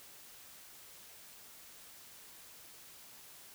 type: silence
effects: white hiss -55 dBFS RMS until 3.54 s